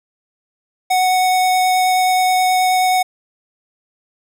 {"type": "tone with vibrato", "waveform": "square", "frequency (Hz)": 740, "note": "F#5", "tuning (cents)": 0, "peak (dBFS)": -13, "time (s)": [0.9, 3.03], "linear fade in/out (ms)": 10, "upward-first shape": "triangle", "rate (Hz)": 9.4, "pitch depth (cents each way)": 9, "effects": []}